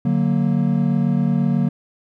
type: chord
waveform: triangle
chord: D augmented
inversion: none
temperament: equal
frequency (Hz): 146.83 / 185 / 233.1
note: D3 / F#3 / A#3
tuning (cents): 0 / 0 / 0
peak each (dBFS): -18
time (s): 0.05-1.69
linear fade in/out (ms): 5
effects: none